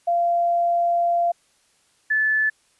sine tone pair in turn, 690 / 1738.7 Hz, F5 / A6, -21 / -21 cents, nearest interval octave + major third, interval 1600 cents, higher second, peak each -17 dBFS, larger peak neither, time 0.07-1.32 / 2.1-2.5 s, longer first, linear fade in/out 10 ms, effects white hiss -62 dBFS RMS until 2.79 s + resampled to 24000 Hz

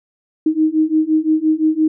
sine beating tone pair, 310.2 / 316 Hz, D#4 / D#4, -5 / +27 cents, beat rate 5.8 Hz, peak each -16 / -15 dBFS, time 0.46-1.88 s, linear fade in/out 5 ms, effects none

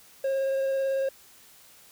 triangle tone with vibrato, 539 Hz, C#5, 49 cents flat, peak -22 dBFS, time 0.24-1.09 s, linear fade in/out 5 ms, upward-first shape square, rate 18 Hz, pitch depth 9 cents each way, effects white hiss -54 dBFS RMS until 1.91 s

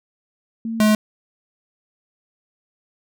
sine / square tone pair in turn, 226.4 / 213.7 Hz, A3 / G#3, +50 / +50 cents, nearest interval minor second, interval 100 cents, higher first, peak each -23 / -13 dBFS, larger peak second, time 0.65-0.8 / 0.8-0.95 s, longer neither, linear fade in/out 2 ms, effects none

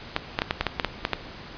clicks, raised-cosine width 0.3 ms, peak -6 dBFS, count 10, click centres 0.164 / 0.389 / 0.419 / 0.509 / 0.61 / 0.667 / 0.798 / 0.847 / 1.051 / 1.133 s, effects pink hiss -41 dBFS RMS until 1.57 s + resampled to 11025 Hz

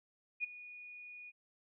sine tone with ADSR envelope, 2457 Hz, D#7, 22 cents flat, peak -31 dBFS, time 0.4-1.32 s, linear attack 38 ms, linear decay 13 ms, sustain -17 dB, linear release 34 ms, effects none

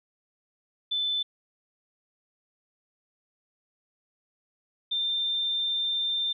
sine tone pair in turn, 3520 / 3588 Hz, A7 / A7, 0 / +33 cents, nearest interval unison, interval 33 cents, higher second, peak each -25 dBFS, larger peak neither, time 0.91-1.23 / 4.91-6.33 s, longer second, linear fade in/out 10 ms, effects none

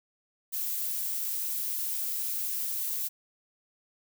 violet noise, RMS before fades -32 dBFS, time 0.52-3.09 s, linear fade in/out 20 ms, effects none

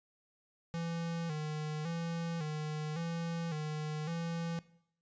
square tone with vibrato, 160.1 Hz, D#3, 50 cents sharp, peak -36 dBFS, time 0.74-4.59 s, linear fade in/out 0 ms, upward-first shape square, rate 0.9 Hz, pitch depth 80 cents each way, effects noise-tail reverb RT60 0.7 s tail -19 dB re dry + resampled to 16000 Hz

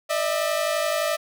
sawtooth tone pair together, 599.4 / 651 Hz, D5 / E5, +35 / -22 cents, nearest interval minor second, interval 143 cents, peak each -21 dBFS, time 0.09-1.17 s, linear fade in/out 20 ms, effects none

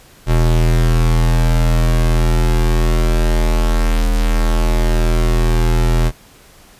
square tone pair together, 40.89 / 122.8 Hz, E1 / B2, -13 / -9 cents, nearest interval octave + perfect fifth, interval 1904 cents, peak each -12 / -20 dBFS, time 0.26-6.12 s, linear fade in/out 50 ms, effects pink hiss -45 dBFS RMS until 6.79 s + resampled to 32000 Hz

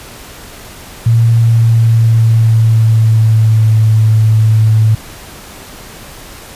sine tone with pitch glide, 115.2 to 109.68 Hz, A#2 to A2, -20 to -5 cents, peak -5 dBFS, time 1.06-4.95 s, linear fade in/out 5 ms, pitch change -85 cents, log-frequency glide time 1.35-3.81 s, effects pink hiss -32 dBFS RMS until 6.55 s + resampled to 32000 Hz

